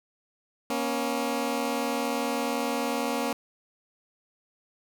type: tone pair together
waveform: 15% pulse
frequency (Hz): 237.3 / 277.2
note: A#3 / C#4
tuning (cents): +31 / 0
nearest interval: minor third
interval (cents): 269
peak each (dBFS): -23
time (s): 0.7-3.33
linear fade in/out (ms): 2
effects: none